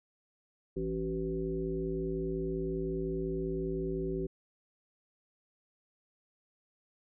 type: harmonic tone with a mistuned harmonic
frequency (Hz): 55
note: A1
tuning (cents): 0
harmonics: 1 / 3 / 5 / 7 / 9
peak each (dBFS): -40 / -38 / -40 / -34 / -45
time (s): 0.76-4.27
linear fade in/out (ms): 10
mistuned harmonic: 7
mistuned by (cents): -20
effects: none